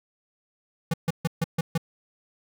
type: tone bursts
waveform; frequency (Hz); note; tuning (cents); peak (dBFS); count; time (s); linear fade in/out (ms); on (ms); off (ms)
square; 164.81; E3; 0; -22; 6; 0.91-1.778; 5; 28; 140
effects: none